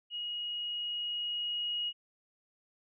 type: tone with level ramp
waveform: sine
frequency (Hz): 2890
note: F#7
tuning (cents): -41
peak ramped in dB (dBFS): -35 to -31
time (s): 0.1-1.93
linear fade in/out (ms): 50
effects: none